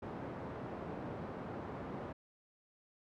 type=band-pass noise; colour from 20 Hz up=pink; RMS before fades=-44 dBFS; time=0.02-2.13 s; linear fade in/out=10 ms; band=120 to 960 Hz; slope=12 dB/octave; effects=none